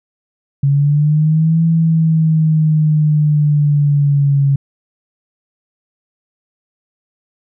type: linear two-way sweep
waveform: sine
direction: up then down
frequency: 138.59 to 164.81 to 138.59 Hz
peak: -9 dBFS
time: 0.63-4.56 s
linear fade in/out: 5 ms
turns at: 1.63 s
effects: none